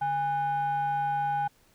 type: tone with frequency modulation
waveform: sine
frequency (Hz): 819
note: G#5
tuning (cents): -24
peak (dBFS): -24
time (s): 0.01-1.48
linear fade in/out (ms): 10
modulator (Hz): 675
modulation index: 0.4
effects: tanh soft clip ceiling -22 dBFS + pink hiss -63 dBFS RMS until 1.74 s